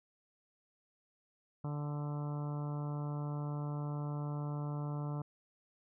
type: harmonic tone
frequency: 146.83 Hz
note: D3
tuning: in tune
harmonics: 1 / 2 / 3 / 4 / 5 / 6 / 7 / 8 / 9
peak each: -36 / -46 / -51 / -51 / -53 / -53 / -53 / -57 / -56 dBFS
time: 1.64-5.22 s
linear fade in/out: 5 ms
effects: none